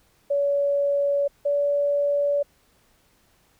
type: tone pair in turn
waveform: sine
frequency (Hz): 567 / 573.6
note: C#5 / D5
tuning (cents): +39 / -41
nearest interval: unison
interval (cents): 20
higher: second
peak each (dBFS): -19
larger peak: neither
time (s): 0.3-1.28 / 1.45-2.43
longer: neither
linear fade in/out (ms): 10
effects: pink hiss -62 dBFS RMS until 3.59 s